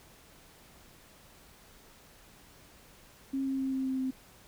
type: tone with pitch steps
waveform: sine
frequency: 270 / 268.1 / 266.3 / 264.4 / 262.6 / 260.8 Hz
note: C#4 / C4 / C4 / C4 / C4 / C4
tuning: -45 / +42 / +31 / +18 / +6 / -5 cents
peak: -29 dBFS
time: 3.33-4.11 s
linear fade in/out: 10 ms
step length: 130 ms
effects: pink hiss -57 dBFS RMS until 4.47 s